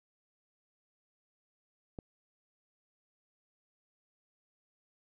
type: click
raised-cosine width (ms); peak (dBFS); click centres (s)
2; -28; 1.988
effects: none